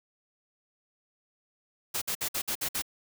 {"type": "noise bursts", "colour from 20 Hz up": "white", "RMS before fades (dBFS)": -31, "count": 7, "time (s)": [1.94, 2.822], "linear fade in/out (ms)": 10, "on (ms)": 78, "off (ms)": 56, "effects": []}